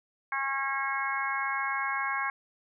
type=harmonic tone; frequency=272.4 Hz; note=C#4; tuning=30 cents flat; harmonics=3 / 4 / 5 / 6 / 7 / 8; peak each=-37 / -32 / -41 / -33 / -42 / -35 dBFS; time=0.32-2.3 s; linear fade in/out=2 ms; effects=none